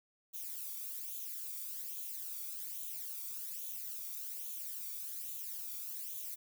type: noise with flanger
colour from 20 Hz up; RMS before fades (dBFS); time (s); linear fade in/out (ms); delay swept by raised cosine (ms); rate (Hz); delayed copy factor
violet; -43; 0.33-6.36; 20; 0.29 to 0.88; 1.2; +0.65
effects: none